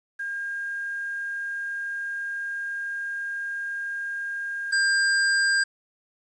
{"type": "tone pair in turn", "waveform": ["sine", "square"], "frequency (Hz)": [1613, 1600], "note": ["G6", "G6"], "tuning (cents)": [49, 35], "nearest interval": "unison", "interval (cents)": 14, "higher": "first", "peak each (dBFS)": [-28, -20], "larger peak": "second", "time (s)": [[0.19, 4.72], [4.72, 5.64]], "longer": "first", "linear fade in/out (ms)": 10, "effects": ["resampled to 22050 Hz", "9-bit"]}